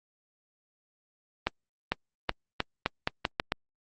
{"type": "accelerating click train", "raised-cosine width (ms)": 0.3, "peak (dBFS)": -9, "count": 9, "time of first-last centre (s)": [1.47, 3.521], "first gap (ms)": 450, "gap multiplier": 0.83, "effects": ["Opus 32 kbps"]}